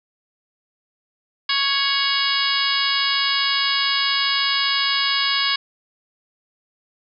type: harmonic tone with a mistuned harmonic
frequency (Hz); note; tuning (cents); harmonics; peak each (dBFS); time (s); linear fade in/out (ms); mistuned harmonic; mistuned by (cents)
554.4; C#5; 0; 2 / 3 / 4 / 5 / 6 / 7 / 8 / 9; -26 / -26 / -26 / -26 / -26 / -26 / -26 / -26; 1.49-5.56; 5; 5; +56
effects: none